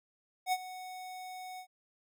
square tone with ADSR envelope, 740 Hz, F#5, in tune, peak -27 dBFS, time 0.46-1.67 s, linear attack 64 ms, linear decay 45 ms, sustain -16 dB, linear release 81 ms, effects none

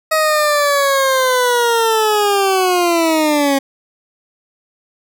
20% pulse linear sweep, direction down, 634 to 271.1 Hz, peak -7 dBFS, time 0.11-3.59 s, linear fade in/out 10 ms, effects none

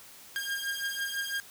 sawtooth beating tone pair, 1611 / 1617 Hz, G6 / G#6, +47 / -47 cents, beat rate 6 Hz, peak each -31 dBFS, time 0.36-1.4 s, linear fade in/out 0 ms, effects white hiss -51 dBFS RMS until 1.5 s

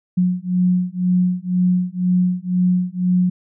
sine beating tone pair, 179.9 / 181.9 Hz, F#3 / F#3, -48 / -29 cents, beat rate 2 Hz, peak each -18 dBFS, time 0.17-3.3 s, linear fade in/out 10 ms, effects none

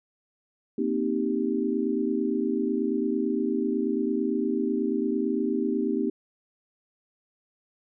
sine chord, C minor seventh, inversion third, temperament equal, 233.1 / 261.6 / 311.1 / 392 Hz, Bb3 / C4 / Eb4 / G4, 0 / 0 / 0 / 0 cents, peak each -29 dBFS, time 0.78-6.1 s, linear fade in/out 5 ms, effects none

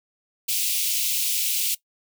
white high-pass noise, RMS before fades -24 dBFS, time 0.48-1.75 s, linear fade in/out 10 ms, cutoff 2400 Hz, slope 48 dB/octave, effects noise-tail reverb RT60 0.1 s tail -19 dB re dry

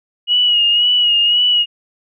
sine tone with vibrato, 2895 Hz, F#7, 38 cents flat, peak -10 dBFS, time 0.27-1.66 s, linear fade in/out 50 ms, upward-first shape sine, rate 1.9 Hz, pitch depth 40 cents each way, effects none

